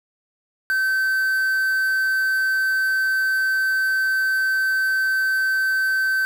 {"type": "tone with quantisation", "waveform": "triangle", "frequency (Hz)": 1543, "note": "G6", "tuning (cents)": -28, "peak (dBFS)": -16, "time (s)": [0.7, 6.25], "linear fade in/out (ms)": 0, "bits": 6, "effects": []}